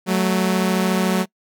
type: tone pair together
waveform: sawtooth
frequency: 186.17 / 220 Hz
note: F#3 / A3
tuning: +11 / 0 cents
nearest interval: minor third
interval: 289 cents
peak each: -14 / -18 dBFS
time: 0.06-1.26 s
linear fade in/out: 50 ms
effects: noise-tail reverb RT60 0.1 s tail -25 dB re dry